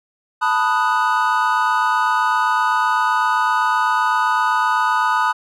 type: chord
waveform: triangle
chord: B dominant seventh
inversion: third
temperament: equal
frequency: 880 / 987.8 / 1244.5 / 1480 Hz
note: A5 / B5 / D#6 / F#6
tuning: 0 / 0 / 0 / 0 cents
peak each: -19 / -18 / -18 / -20 dBFS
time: 0.41-5.33 s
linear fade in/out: 20 ms
effects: none